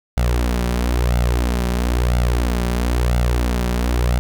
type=tone with flanger; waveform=sawtooth; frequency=60.3 Hz; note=B1; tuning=41 cents flat; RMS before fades=-18 dBFS; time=0.17-4.19 s; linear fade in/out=0 ms; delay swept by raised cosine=1.4 to 5.2 ms; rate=1 Hz; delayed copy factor=+0.65; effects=none